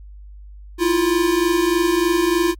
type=tone pair together; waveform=square; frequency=325.9 / 349.2 Hz; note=E4 / F4; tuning=-20 / 0 cents; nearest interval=minor second; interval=120 cents; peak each=-21 / -17 dBFS; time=0.78-2.55 s; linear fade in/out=50 ms; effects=added 50 Hz sine -36 dBFS peak until 2.59 s + MP3 64 kbps